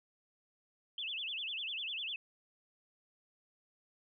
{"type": "tone with vibrato", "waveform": "sine", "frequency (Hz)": 3011, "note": "F#7", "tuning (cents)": 30, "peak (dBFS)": -37, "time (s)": [0.98, 2.16], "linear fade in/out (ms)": 2, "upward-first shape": "sine", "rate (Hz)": 10, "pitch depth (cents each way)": 270, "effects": []}